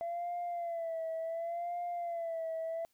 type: tone with vibrato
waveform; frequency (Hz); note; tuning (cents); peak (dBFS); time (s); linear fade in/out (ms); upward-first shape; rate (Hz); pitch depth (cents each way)
sine; 675; E5; +41; -33; 0.01-2.85; 0; sine; 0.69; 67
effects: tanh soft clip ceiling -32 dBFS + white hiss -75 dBFS RMS until 2.93 s